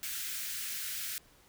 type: high-pass noise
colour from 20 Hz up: white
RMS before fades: -38 dBFS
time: 0.03-1.18 s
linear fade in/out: 0 ms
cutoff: 1400 Hz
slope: 48 dB/octave
effects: pink hiss -62 dBFS RMS until 1.48 s